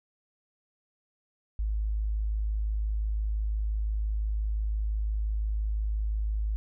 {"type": "tone", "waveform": "sine", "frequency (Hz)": 52.9, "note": "G#1", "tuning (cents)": 33, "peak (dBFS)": -26, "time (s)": [1.59, 6.56], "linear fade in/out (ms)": 0, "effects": []}